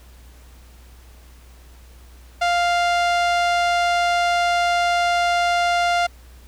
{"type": "tone with low-pass filter", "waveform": "sawtooth", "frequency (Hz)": 698.5, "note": "F5", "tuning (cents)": 0, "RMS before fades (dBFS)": -19, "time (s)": [2.41, 6.07], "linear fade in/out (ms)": 10, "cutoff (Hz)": 5400, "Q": 0.61, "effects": ["added 61 Hz sine -43 dBFS peak until 6.47 s", "pink hiss -52 dBFS RMS until 6.47 s"]}